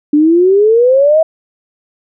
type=exponential sweep; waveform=sine; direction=up; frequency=290 to 653 Hz; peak=-5 dBFS; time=0.13-1.23 s; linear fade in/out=5 ms; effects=none